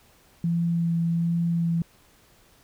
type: tone with vibrato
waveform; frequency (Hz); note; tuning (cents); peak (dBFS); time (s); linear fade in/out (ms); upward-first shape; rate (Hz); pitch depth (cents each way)
sine; 168.6; E3; +39; -21; 0.44-1.82; 2; sine; 1.3; 11
effects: pink hiss -58 dBFS RMS until 2.63 s